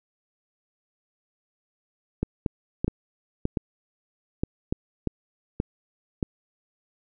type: clicks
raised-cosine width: 3 ms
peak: -11 dBFS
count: 11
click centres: 2.23 / 2.462 / 2.845 / 2.88 / 3.454 / 3.572 / 4.435 / 4.725 / 5.073 / 5.601 / 6.228 s
effects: none